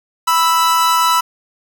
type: tone pair together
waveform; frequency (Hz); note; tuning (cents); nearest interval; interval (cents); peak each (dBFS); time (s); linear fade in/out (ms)
45% pulse; 987.8 / 1318.6; B5 / E6; 0 / 0; perfect fourth; 500; -14; 0.27-1.21; 10
effects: 7-bit